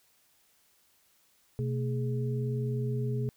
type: tone cluster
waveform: sine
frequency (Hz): 127 / 226 / 418.2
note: B2 / A3 / G#4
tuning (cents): +49 / +47 / +12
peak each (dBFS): -29 / -38 / -37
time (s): 1.59-3.29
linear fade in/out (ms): 0
effects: white hiss -67 dBFS RMS until 3.36 s